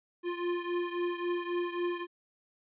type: beating tone pair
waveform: square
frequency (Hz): 349.2 / 352.9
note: F4 / F4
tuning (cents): 0 / +18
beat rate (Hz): 3.7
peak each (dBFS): -33 / -37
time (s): 0.23-2.07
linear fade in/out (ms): 50
effects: resampled to 8000 Hz